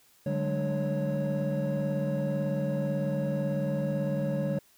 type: tone cluster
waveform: triangle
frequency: 148 / 189.7 / 207.8 / 295.8 / 553 Hz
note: D3 / F#3 / G#3 / D4 / C#5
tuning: +14 / +43 / +1 / +13 / -4 cents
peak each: -28 / -32 / -31 / -36 / -29 dBFS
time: 0.26-4.59 s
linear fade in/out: 5 ms
effects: tanh soft clip ceiling -20 dBFS + white hiss -62 dBFS RMS until 4.77 s